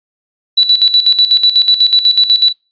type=tone with tremolo; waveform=sine; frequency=3951 Hz; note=B7; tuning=in tune; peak=-4 dBFS; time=0.57-2.53 s; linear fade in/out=10 ms; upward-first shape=square; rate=8.1 Hz; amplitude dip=70%; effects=noise-tail reverb RT60 0.3 s tail -26 dB re dry + resampled to 11025 Hz